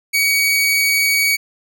sawtooth tone, 2256 Hz, C#7, 30 cents sharp, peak -10 dBFS, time 0.13-1.37 s, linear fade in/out 20 ms, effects none

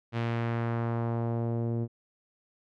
sawtooth tone with low-pass filter sweep, 116.54 Hz, A#2, in tune, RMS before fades -30 dBFS, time 0.12-1.88 s, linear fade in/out 50 ms, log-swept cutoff 3100 to 380 Hz, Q 1.1, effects none

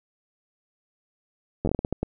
slowing click train, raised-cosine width 2 ms, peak -12 dBFS, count 10, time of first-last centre 1.65-2.03 s, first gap 10 ms, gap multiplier 1.34, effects none

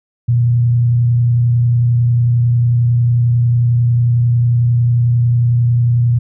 sine tone with frequency modulation, 119.7 Hz, A#2, 46 cents sharp, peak -9 dBFS, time 0.28-6.19 s, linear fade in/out 10 ms, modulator 31.1 Hz, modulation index 0.24, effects none

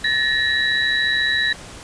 sine tone cluster, 1741 / 1875 / 3916 Hz, A6 / A#6 / B7, -19 / +10 / -15 cents, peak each -21 dBFS, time 0.04-1.53 s, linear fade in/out 5 ms, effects pink hiss -38 dBFS RMS until 1.83 s + resampled to 22050 Hz

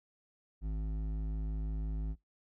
triangle tone with hard clipping, 52.9 Hz, G#1, 33 cents sharp, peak -35 dBFS, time 0.61-2.16 s, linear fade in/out 50 ms, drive 14 dB, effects noise-tail reverb RT60 0.2 s tail -24 dB re dry

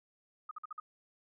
sine tone bursts, 1244.5 Hz, D#6, in tune, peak -39 dBFS, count 5, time 0.49-0.8 s, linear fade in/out 5 ms, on 22 ms, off 50 ms, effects none

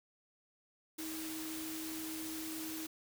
sine tone in noise, 317.7 Hz, D#4, 36 cents sharp, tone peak -42 dBFS, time 0.98-2.87 s, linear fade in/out 10 ms, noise white, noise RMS -45 dBFS, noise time 0.98-2.87 s, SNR 0 dB, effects none

